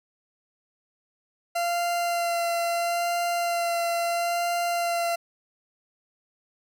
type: tone with vibrato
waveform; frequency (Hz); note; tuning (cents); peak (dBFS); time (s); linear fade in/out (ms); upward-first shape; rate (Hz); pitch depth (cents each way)
40% pulse; 688; F5; -26; -23; 1.55-5.16; 10; sine; 0.75; 14
effects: none